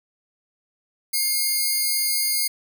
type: tone pair together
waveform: 5% pulse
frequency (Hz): 2138 / 4800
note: C7 / D8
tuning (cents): +37 / +37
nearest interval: octave + major second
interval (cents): 1400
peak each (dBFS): -15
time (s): 1.13-2.48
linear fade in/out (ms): 10
effects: none